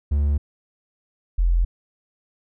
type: tone pair in turn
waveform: triangle / sine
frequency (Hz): 72.4 / 43.05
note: D2 / F1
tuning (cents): -24 / -24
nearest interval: major sixth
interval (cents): 900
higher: first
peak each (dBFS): -15 / -15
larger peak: neither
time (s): 0.11-0.38 / 1.38-1.65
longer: neither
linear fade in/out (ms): 10
effects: none